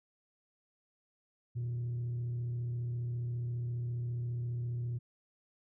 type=tone with frequency modulation; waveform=sine; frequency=120 Hz; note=B2; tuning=49 cents flat; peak=-31 dBFS; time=1.55-4.99 s; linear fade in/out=20 ms; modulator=34.7 Hz; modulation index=0.21; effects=tanh soft clip ceiling -32 dBFS